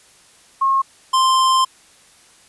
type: tone pair in turn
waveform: sine / square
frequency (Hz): 1080 / 1046.2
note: C#6 / C6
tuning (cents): -45 / -1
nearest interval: minor second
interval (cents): 56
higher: first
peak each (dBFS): -13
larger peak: neither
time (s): 0.61-0.82 / 1.13-1.65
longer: second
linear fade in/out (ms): 10
effects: white hiss -50 dBFS RMS until 2.48 s + resampled to 24000 Hz